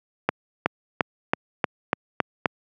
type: accelerating click train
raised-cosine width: 0.5 ms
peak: -3 dBFS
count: 8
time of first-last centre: 0.29-2.458 s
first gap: 370 ms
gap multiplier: 0.94
effects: high-pass 150 Hz 12 dB/octave